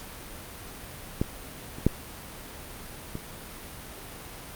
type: clicks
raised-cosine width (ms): 3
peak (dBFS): -11 / -27 / -6 / -20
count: 4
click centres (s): 1.215 / 1.785 / 1.866 / 3.154
effects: pink hiss -42 dBFS RMS until 4.55 s + Opus 48 kbps